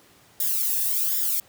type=noise with flanger; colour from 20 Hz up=violet; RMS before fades=-24 dBFS; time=0.4-1.4 s; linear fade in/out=2 ms; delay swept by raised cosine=0.57 to 1.15 ms; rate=1.3 Hz; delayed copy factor=+0.95; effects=pink hiss -55 dBFS RMS until 1.48 s + high-pass 100 Hz 12 dB/octave